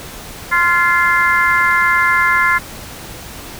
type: harmonic tone with a mistuned harmonic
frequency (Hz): 347.8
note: F4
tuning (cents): -7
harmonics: 3 / 4 / 5 / 6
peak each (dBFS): -16 / -16 / -16 / -16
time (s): 0.51-2.59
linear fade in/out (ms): 20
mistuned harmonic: 5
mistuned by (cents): -18
effects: pink hiss -32 dBFS RMS until 3.59 s